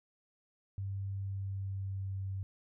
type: tone with pitch glide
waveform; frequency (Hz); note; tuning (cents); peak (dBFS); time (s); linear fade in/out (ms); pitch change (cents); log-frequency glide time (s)
sine; 98 to 96.43; G2 to G2; 0 to -28; -35; 0.78-2.43; 0; -28; 1.1-2.25
effects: none